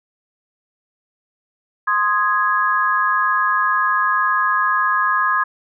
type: chord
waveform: sine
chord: Ab major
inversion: first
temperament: equal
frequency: 1046.5 / 1244.5 / 1661.2 Hz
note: C6 / Eb6 / Ab6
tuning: 0 / 0 / 0 cents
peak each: -19 dBFS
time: 1.87-5.44 s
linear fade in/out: 10 ms
effects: none